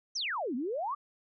sine exponential two-way sweep, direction down then up, 6340 to 229.7 to 1226 Hz, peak -31 dBFS, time 0.15-0.95 s, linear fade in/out 10 ms, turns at 0.55 s, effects none

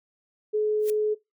sine tone, 425.8 Hz, G#4, 43 cents sharp, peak -21 dBFS, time 0.53-1.15 s, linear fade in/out 20 ms
blue noise with exponential growth, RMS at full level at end -33 dBFS, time 0.79-0.9 s, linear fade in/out 0 ms, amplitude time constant 23 ms
effects noise-tail reverb RT60 0.2 s tail -21 dB re dry

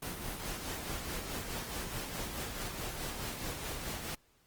pink noise with tremolo, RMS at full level -38 dBFS, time 0.02-4.15 s, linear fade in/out 5 ms, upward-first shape sine, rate 4.7 Hz, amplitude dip 40%, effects pink hiss -69 dBFS RMS until 4.46 s + Opus 24 kbps

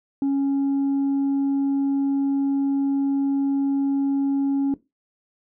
sine tone, 276.5 Hz, C#4, 4 cents flat, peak -16 dBFS, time 0.22-4.74 s, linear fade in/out 2 ms, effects noise-tail reverb RT60 0.2 s tail -17 dB re dry + tanh soft clip ceiling -18 dBFS

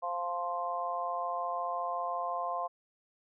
harmonic tone, 174.61 Hz, F3, in tune, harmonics 3 / 4 / 5 / 6, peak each -41 / -35 / -42 / -35 dBFS, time 0.02-2.68 s, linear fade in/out 20 ms, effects none

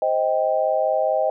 sine chord, C minor, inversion none, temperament just, 523.3 / 627.9 / 784.9 Hz, C5 / Eb5 / G5, 0 / +16 / +2 cents, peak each -23 / -20 / -24 dBFS, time 0.02-1.3 s, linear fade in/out 2 ms, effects none

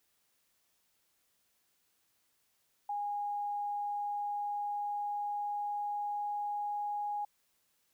sine tone with pitch glide, 821 to 826.2 Hz, G#5 to G#5, -20 to -9 cents, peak -33 dBFS, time 2.89-7.25 s, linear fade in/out 5 ms, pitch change +11 cents, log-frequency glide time 3.63-7.07 s, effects white hiss -75 dBFS RMS until 7.93 s

